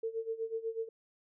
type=tone with tremolo; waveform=sine; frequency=450.7 Hz; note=A4; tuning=42 cents sharp; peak=-31 dBFS; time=0.03-0.89 s; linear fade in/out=5 ms; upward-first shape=sine; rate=8.1 Hz; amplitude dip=85%; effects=none